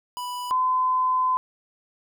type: tone pair in turn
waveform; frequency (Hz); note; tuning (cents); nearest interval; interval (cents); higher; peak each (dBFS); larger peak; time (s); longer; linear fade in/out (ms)
square / sine; 987.8 / 1020.9; B5 / C6; 0 / -43; minor second; 57; second; -30 / -19; second; 0.17-0.51 / 0.51-1.37; second; 0
effects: none